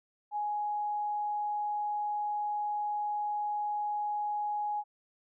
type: tone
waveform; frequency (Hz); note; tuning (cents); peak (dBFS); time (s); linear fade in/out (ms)
sine; 834; G#5; +7; -30; 0.31-4.84; 50
effects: none